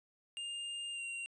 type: tone with pitch glide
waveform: square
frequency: 2810 to 2762 Hz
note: F7 to F7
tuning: +10 to -20 cents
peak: -40 dBFS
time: 0.37-1.26 s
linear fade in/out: 0 ms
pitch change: -30 cents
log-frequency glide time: 0.92-1.02 s
effects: resampled to 24000 Hz + 13-bit